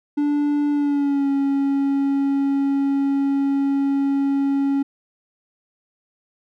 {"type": "tone with pitch glide", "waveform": "triangle", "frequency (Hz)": [291.6, 277], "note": ["D4", "C#4"], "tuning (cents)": [-12, -1], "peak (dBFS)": -15, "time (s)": [0.17, 4.83], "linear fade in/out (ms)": 10, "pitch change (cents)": -89, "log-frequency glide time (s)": [0.71, 1.29], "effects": []}